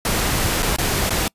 pink noise with dropouts, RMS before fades -20 dBFS, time 0.05-1.28 s, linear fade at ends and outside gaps 2 ms, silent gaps 0.624-0.628 / 0.763-0.784 / 1.095-1.105 s, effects noise-tail reverb RT60 0.1 s tail -26 dB re dry + resampled to 32000 Hz

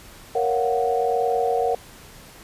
sine chord, Gb major seventh, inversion first, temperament equal, 466.2 / 554.4 / 698.5 / 740 Hz, Bb4 / Db5 / F5 / Gb5, 0 / 0 / 0 / 0 cents, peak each -22 / -28 / -28 / -23 dBFS, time 0.35-1.75 s, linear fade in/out 5 ms, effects pink hiss -45 dBFS RMS until 2.43 s + resampled to 32000 Hz

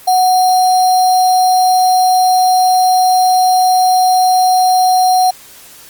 sine tone with sample-and-hold, 739 Hz, F#5, 2 cents flat, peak -7 dBFS, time 0.07-5.31 s, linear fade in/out 10 ms, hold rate 4900 Hz, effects white hiss -38 dBFS RMS until 5.89 s + Opus 32 kbps

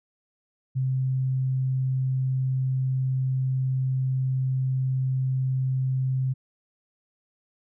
sine tone, 130.81 Hz, C3, in tune, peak -22 dBFS, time 0.75-6.34 s, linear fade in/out 20 ms, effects none

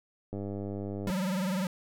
click train, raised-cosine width 2 ms, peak -24 dBFS, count 78, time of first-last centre 0.33-1.1 s, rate 100 Hz
square tone with vibrato, 187.9 Hz, F#3, 27 cents sharp, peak -29 dBFS, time 1.07-1.67 s, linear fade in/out 2 ms, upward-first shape sine, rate 20 Hz, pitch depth 120 cents each way
effects none

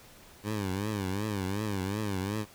15% pulse tone with vibrato, 100.4 Hz, G2, 42 cents sharp, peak -24 dBFS, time 0.43-2.46 s, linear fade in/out 50 ms, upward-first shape triangle, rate 2.7 Hz, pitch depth 160 cents each way, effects pink hiss -54 dBFS RMS until 2.54 s

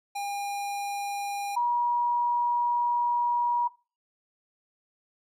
square / sine tone pair in turn, 807 / 959.7 Hz, G#5 / B5, -50 / -50 cents, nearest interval minor third, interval 300 cents, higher second, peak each -31 / -22 dBFS, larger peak second, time 0.15-1.56 / 1.56-3.68 s, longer second, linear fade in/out 10 ms, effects noise-tail reverb RT60 0.3 s tail -18 dB re dry + resampled to 32000 Hz

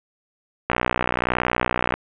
click train, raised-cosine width 0.5 ms, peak -4 dBFS, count 77, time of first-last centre 0.7-1.94 s, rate 61.3 Hz, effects resampled to 8000 Hz + 7-bit

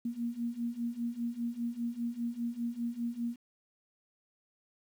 sine beating tone pair, 233.1 / 238.1 Hz, A#3 / A#3, 0 / +37 cents, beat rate 5 Hz, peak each -37 / -35 dBFS, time 0.05-3.36 s, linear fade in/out 5 ms, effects 10-bit

